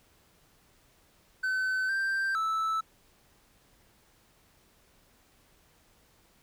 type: tone with pitch steps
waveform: triangle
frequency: 1522 / 1572 / 1313 Hz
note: F#6 / G6 / E6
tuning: +48 / +4 / -7 cents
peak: -25 dBFS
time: 1.43-2.81 s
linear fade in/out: 10 ms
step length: 460 ms
effects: pink hiss -64 dBFS RMS until 6.42 s